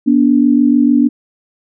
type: tone pair together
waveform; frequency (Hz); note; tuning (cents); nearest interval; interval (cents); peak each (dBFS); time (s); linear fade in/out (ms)
sine; 242.4 / 289.1; B3 / D4; -32 / -27; minor third; 305; -10; 0.06-1.09; 20
effects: none